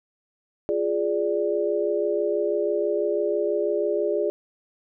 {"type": "chord", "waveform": "sine", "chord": "D diminished", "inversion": "first", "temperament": "equal", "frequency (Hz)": [349.2, 415.3, 587.3], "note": ["F4", "Ab4", "D5"], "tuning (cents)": [0, 0, 0], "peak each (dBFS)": [-27, -24, -26], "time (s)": [0.69, 4.3], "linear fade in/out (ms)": 0, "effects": []}